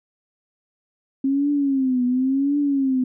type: tone with vibrato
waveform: sine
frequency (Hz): 267.6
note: C4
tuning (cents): +39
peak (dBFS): -17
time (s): 1.24-3.04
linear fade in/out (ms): 5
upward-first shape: triangle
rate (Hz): 0.93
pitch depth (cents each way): 150
effects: none